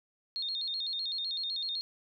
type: tone with vibrato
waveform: sine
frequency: 3951 Hz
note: B7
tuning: in tune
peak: -32 dBFS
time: 0.36-1.81 s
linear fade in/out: 0 ms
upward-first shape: square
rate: 7.9 Hz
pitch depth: 130 cents each way
effects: none